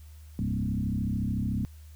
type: tone with frequency modulation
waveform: sine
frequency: 155 Hz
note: D#3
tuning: 6 cents flat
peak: -26 dBFS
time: 0.39-1.65 s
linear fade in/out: 0 ms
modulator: 33.7 Hz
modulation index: 2.8
effects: added 76 Hz sine -45 dBFS peak until 1.95 s + white hiss -61 dBFS RMS until 1.95 s